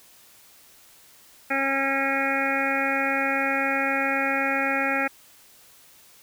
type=harmonic tone; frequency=272.4 Hz; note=C#4; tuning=30 cents flat; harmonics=1 / 2 / 3 / 5 / 6 / 7 / 8 / 9; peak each=-30 / -30 / -30 / -30 / -30 / -30 / -30 / -30 dBFS; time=1.5-5.08 s; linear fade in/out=10 ms; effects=white hiss -53 dBFS RMS until 6.22 s

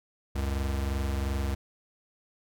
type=tone pair together; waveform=square; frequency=68.43 / 91.2 Hz; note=C#2 / F#2; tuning=-22 / -24 cents; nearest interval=perfect fourth; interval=498 cents; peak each=-29 / -35 dBFS; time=0.35-1.55 s; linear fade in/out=10 ms; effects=none

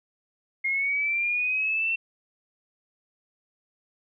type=linear sweep; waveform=sine; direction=up; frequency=2133 to 2707 Hz; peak=-23 dBFS; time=0.64-1.96 s; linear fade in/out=10 ms; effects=none

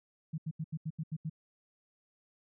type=tone bursts; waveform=sine; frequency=157.8 Hz; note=D#3; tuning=25 cents sharp; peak=-33 dBFS; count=8; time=0.33-1.298 s; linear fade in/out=10 ms; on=51 ms; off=80 ms; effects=none

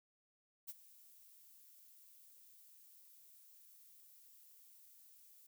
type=noise with ADSR envelope; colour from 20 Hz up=violet; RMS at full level=-45 dBFS; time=0.67-5.47 s; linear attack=24 ms; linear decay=35 ms; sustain=-18 dB; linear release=8 ms; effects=none

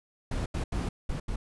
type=noise bursts at uneven times; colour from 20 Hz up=brown; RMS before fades=-31 dBFS; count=5; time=0.31-0.46 / 0.54-0.64 / 0.72-0.89 / 1.09-1.2 / 1.28-1.36 s; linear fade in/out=5 ms; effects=resampled to 24000 Hz

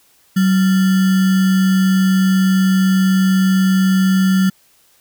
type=tone with sample-and-hold; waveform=sine; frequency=189.1 Hz; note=F#3; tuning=38 cents sharp; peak=-10 dBFS; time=0.36-4.5 s; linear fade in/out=10 ms; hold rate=1575 Hz; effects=white hiss -54 dBFS RMS until 5 s

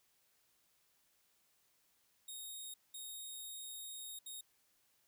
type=tone bursts at uneven times; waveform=10% pulse; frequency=3729 Hz; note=A#7; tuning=in tune; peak=-38 dBFS; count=3; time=2.28-2.74 / 2.94-4.19 / 4.26-4.41 s; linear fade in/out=5 ms; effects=white hiss -75 dBFS RMS until 5.07 s

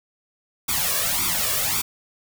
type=noise with flanger; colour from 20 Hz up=white; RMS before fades=-23 dBFS; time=0.68-1.82 s; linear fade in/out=10 ms; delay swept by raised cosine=0.85 to 1.78 ms; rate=1.8 Hz; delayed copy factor=+0.9; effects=none

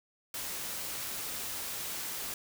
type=noise; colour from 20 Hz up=white; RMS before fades=-38 dBFS; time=0.34-2.34 s; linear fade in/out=2 ms; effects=none

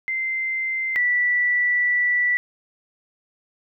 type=tone pair in turn; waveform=sine; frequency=2080 / 1962.6 Hz; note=C7 / B6; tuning=-11 / -11 cents; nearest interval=minor second; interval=100 cents; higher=first; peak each=-22 / -17 dBFS; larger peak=second; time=0.08-0.96 / 0.96-2.37 s; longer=second; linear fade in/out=0 ms; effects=none

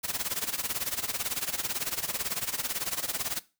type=noise with tremolo; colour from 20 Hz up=white; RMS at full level=-29 dBFS; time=0.03-3.4 s; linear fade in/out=20 ms; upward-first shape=sine; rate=18 Hz; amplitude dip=85%; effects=noise-tail reverb RT60 0.3 s tail -19 dB re dry

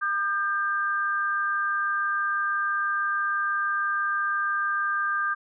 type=tone pair together; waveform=sine; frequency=1209.1 / 1583 Hz; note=D#6 / G6; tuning=-50 / +17 cents; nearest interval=perfect fourth; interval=467 cents; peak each=-26 dBFS; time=0.01-5.35 s; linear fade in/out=20 ms; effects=none

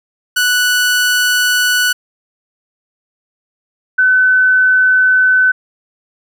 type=tone pair in turn; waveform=sawtooth / sine; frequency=1480 / 1512 Hz; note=F#6 / F#6; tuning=0 / +37 cents; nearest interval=unison; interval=37 cents; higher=second; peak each=-7 dBFS; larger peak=neither; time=0.36-1.93 / 3.98-5.52 s; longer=first; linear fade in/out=10 ms; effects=none

